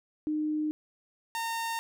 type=tone pair in turn; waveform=sine / sawtooth; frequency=305.4 / 915.2 Hz; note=D#4 / A#5; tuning=-32 / -32 cents; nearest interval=octave + perfect fifth; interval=1900 cents; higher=second; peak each=-27 dBFS; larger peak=neither; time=0.27-0.71 / 1.35-1.79 s; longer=neither; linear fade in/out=0 ms; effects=none